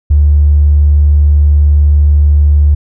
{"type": "tone with tanh clipping", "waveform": "triangle", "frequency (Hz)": 73.42, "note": "D2", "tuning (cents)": 0, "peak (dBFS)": -3, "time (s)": [0.1, 2.75], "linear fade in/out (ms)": 10, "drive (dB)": 2, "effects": []}